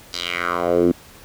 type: tone with band-pass filter sweep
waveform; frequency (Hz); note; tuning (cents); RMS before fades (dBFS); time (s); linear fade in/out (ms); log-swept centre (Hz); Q
10% pulse; 87.31; F2; 0; -20; 0.13-0.92; 5; 4900 to 270; 2.9
effects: pink hiss -45 dBFS RMS until 1.24 s